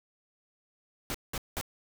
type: noise bursts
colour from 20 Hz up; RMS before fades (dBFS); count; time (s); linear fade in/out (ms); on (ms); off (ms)
pink; -34; 3; 1.1-1.612; 0; 44; 190
effects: none